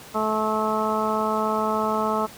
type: harmonic tone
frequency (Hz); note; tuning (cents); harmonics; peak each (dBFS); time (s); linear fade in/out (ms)
216.7; A3; -26; 1 / 2 / 3 / 4 / 5 / 6; -28 / -28 / -28 / -28 / -28 / -28; 0.14-2.27; 20
effects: pink hiss -43 dBFS RMS until 2.37 s + high-pass 80 Hz 12 dB/octave